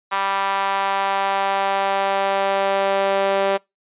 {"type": "tone with high-pass filter sweep", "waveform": "sawtooth", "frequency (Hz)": 196, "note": "G3", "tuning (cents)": 0, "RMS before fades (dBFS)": -20, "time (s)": [0.11, 3.58], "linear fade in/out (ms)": 20, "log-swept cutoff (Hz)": [1000, 530], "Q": 2.6, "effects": ["noise-tail reverb RT60 0.2 s tail -25 dB re dry", "resampled to 8000 Hz"]}